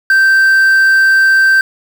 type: tone with quantisation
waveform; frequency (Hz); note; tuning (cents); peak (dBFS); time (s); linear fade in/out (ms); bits
triangle; 1561; G6; -8; -4; 0.1-1.61; 2; 5
effects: none